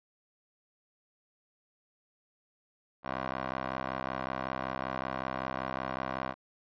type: tone with band-pass filter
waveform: 15% pulse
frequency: 65.3 Hz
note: C2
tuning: 3 cents flat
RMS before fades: -36 dBFS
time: 3.03-6.35 s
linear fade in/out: 50 ms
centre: 1000 Hz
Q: 1.3
effects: resampled to 11025 Hz